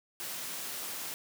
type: high-pass noise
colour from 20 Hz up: white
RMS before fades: -39 dBFS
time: 0.2-1.14 s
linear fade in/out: 0 ms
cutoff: 140 Hz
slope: 12 dB/octave
effects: none